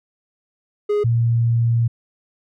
triangle / sine tone pair in turn, 415.3 / 116.76 Hz, G#4 / A#2, 0 / +3 cents, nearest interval octave + minor seventh, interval 2197 cents, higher first, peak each -14 dBFS, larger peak neither, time 0.89-1.04 / 1.04-1.88 s, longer second, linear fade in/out 10 ms, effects none

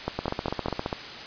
two click trains, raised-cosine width 1 ms, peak -13 / -12 dBFS, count 12 / 4, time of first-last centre 0.19-0.928 / 0.08-0.684 s, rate 14.9 / 4.97 Hz, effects white hiss -38 dBFS RMS until 1.26 s + resampled to 11025 Hz

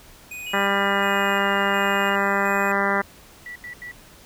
square tone with tremolo, 2487 Hz, D#7, 1 cent flat, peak -33 dBFS, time 0.31-2.72 s, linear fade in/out 5 ms, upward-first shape square, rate 1.4 Hz, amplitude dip 55%
sine tone with pitch glide, 2907 to 2837 Hz, F#7 to F7, -31 to +27 cents, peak -31 dBFS, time 0.46-2.16 s, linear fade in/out 10 ms, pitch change -42 cents, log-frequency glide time 0.6-1.51 s
harmonic tone, 198.6 Hz, G3, 23 cents sharp, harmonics 1 / 2 / 3 / 4 / 5 / 6 / 7 / 8 / 9 / 10, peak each -28 / -28 / -28 / -28 / -28 / -28 / -28 / -28 / -28 / -28 dBFS, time 0.53-3.02 s, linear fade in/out 10 ms
sine tone bursts, 1954 Hz, B6, 19 cents flat, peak -33 dBFS, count 3, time 3.46-3.914 s, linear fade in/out 2 ms, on 96 ms, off 83 ms
effects pink hiss -48 dBFS RMS until 4.25 s

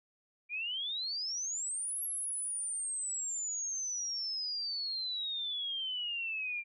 sine exponential two-way sweep, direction up then down, 2365 to 11350 to 2365 Hz, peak -34 dBFS, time 0.49-6.64 s, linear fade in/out 50 ms, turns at 2.03 s, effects none

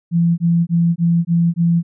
sine tone bursts, 169.5 Hz, E3, 49 cents sharp, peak -11 dBFS, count 6, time 0.11-1.83 s, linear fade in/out 50 ms, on 270 ms, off 20 ms, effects none

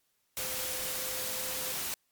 sine tone in noise, 514 Hz, C5, 31 cents flat, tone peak -44 dBFS, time 0.39-1.72 s, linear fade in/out 0 ms, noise white, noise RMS -35 dBFS, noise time 0.37-1.94 s, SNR -12 dB, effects white hiss -75 dBFS RMS until 2.11 s + MP3 96 kbps

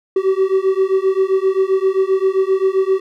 triangle beating tone pair, 378.8 / 386.4 Hz, F#4 / G4, +41 / -25 cents, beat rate 7.6 Hz, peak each -14 / -14 dBFS, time 0.16-3 s, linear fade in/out 5 ms, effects none

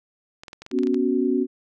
clicks, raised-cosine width 0.2 ms, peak -22 dBFS, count 10, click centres 0.435 / 0.482 / 0.531 / 0.62 / 0.664 / 0.714 / 0.788 / 0.834 / 0.871 / 0.944 s
sine chord, B suspended second, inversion none, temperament just, 246.9 / 277.8 / 370.4 Hz, B3 / C#4 / F#4, 0 / +4 / +2 cents, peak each -23 dBFS, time 0.71-1.47 s, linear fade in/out 50 ms
effects none

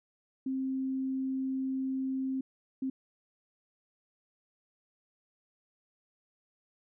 sine tone bursts at uneven times, 264.3 Hz, C4, 18 cents sharp, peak -30 dBFS, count 2, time 0.46-2.41 / 2.82-2.9 s, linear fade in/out 5 ms, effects none

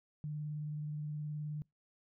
sine tone with vibrato, 150 Hz, D3, 37 cents sharp, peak -37 dBFS, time 0.24-1.62 s, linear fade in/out 0 ms, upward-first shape square, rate 19 Hz, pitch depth 16 cents each way, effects noise-tail reverb RT60 0.2 s tail -26 dB re dry

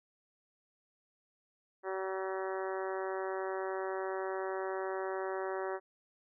harmonic tone, 190.2 Hz, F#3, 48 cents sharp, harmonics 2 / 3 / 4 / 5 / 6 / 7 / 8 / 9 / 10, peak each -37 / -41 / -43 / -45 / -47 / -48 / -49 / -50 / -51 dBFS, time 1.83-5.8 s, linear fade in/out 50 ms, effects none

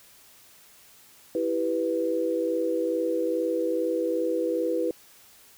sine chord, E minor, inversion none, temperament equal, 329.6 / 392 / 493.9 Hz, E4 / G4 / B4, 0 / 0 / 0 cents, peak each -28 / -31 / -26 dBFS, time 1.35-4.91 s, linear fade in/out 2 ms, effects white hiss -54 dBFS RMS until 5.57 s

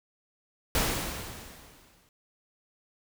pink noise with exponential decay, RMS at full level -25 dBFS, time 0.75-2.09 s, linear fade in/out 1 ms, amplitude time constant 290 ms, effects none

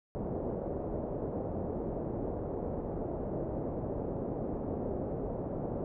white low-pass noise, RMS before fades -36 dBFS, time 0.15-5.84 s, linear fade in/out 0 ms, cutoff 590 Hz, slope 24 dB/octave, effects none

